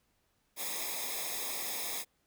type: noise with comb filter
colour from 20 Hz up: white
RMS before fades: -37 dBFS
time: 0.56-2.05 s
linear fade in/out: 50 ms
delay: 0.68 ms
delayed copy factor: -0.8
effects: pink hiss -75 dBFS RMS until 2.26 s